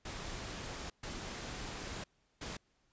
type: noise bursts at uneven times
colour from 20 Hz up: pink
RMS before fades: -43 dBFS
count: 3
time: 0.05-0.9 / 1.03-2.04 / 2.41-2.57 s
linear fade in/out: 5 ms
effects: pink hiss -75 dBFS RMS until 2.92 s + resampled to 16000 Hz